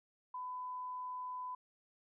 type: tone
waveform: sine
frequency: 1003 Hz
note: B5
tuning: 26 cents sharp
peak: -40 dBFS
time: 0.34-1.55 s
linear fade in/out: 5 ms
effects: none